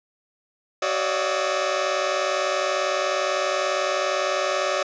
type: tone cluster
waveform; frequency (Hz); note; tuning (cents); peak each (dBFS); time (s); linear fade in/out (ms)
sawtooth; 378.9 / 560 / 600 / 700 / 1292; F#4 / C#5 / D5 / F5 / E6; +41 / +18 / +37 / +4 / -35; -27 / -22 / -22 / -29 / -26; 0.82-4.83; 5
effects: resampled to 16000 Hz + 9-bit